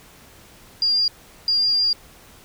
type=tone bursts at uneven times; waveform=sine; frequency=4802 Hz; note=D8; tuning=38 cents sharp; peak=-16 dBFS; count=2; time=0.82-1.08 / 1.48-1.93 s; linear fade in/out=2 ms; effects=pink hiss -48 dBFS RMS until 2.44 s